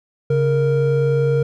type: tone pair together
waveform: triangle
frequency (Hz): 138.37 / 465.8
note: C#3 / A#4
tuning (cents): -3 / -1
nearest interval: octave + major sixth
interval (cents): 2102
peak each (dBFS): -15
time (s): 0.3-1.43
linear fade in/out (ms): 5
effects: none